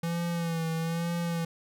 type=tone with vibrato; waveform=square; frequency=166.9 Hz; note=E3; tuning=22 cents sharp; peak=-29 dBFS; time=0.03-1.45 s; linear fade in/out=5 ms; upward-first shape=sine; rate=1.1 Hz; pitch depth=45 cents each way; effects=none